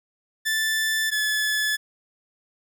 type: tone pair in turn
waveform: sawtooth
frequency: 1760 / 1721.8 Hz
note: A6 / A6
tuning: 0 / -38 cents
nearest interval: unison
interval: 38 cents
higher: first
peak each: -18 dBFS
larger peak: neither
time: 0.45-1.11 / 1.11-1.77 s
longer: neither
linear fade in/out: 20 ms
effects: 10-bit